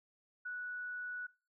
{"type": "tone", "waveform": "sine", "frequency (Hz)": 1474, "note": "F#6", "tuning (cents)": -7, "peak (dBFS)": -39, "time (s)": [0.45, 1.27], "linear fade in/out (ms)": 10, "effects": ["noise-tail reverb RT60 0.3 s tail -19 dB re dry"]}